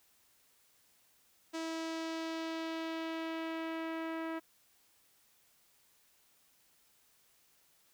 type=tone with low-pass filter sweep; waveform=sawtooth; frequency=325.1 Hz; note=E4; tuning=24 cents flat; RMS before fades=-39 dBFS; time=1.53-4.4 s; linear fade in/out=20 ms; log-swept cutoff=6700 to 1900 Hz; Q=1.2; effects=white hiss -69 dBFS RMS until 7.93 s